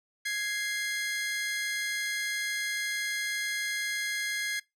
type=tone pair together; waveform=sawtooth; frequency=1661.2 / 2093 Hz; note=G#6 / C7; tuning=0 / 0 cents; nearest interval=major third; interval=400 cents; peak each=-29 / -29 dBFS; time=0.25-4.6 s; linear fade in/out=10 ms; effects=noise-tail reverb RT60 0.2 s tail -23 dB re dry + low-pass 12000 Hz 12 dB/octave